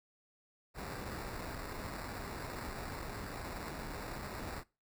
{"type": "noise with sample-and-hold", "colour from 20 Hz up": "pink", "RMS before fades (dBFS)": -43, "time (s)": [0.74, 4.64], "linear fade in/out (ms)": 50, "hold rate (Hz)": 3150, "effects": ["noise-tail reverb RT60 0.3 s tail -22 dB re dry"]}